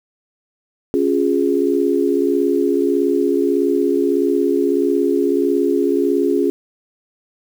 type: chord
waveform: sine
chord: Db major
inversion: none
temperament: equal with one note detuned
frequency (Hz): 277.2 / 353.7 / 415.3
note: Db4 / F4 / Ab4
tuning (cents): 0 / +22 / 0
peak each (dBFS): -18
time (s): 0.94-6.5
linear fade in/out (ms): 0
effects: 7-bit